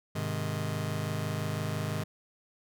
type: chord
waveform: sawtooth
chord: Ab major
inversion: none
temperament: just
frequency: 103.83 / 129.78 / 155.74 Hz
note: Ab2 / C3 / Eb3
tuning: 0 / -14 / +2 cents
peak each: -30 / -33 / -30 dBFS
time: 0.15-2.04 s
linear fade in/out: 10 ms
effects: none